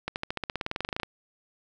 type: accelerating click train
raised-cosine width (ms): 0.3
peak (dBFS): -14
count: 19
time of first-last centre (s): 0.08-1.032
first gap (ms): 79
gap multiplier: 0.95
effects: none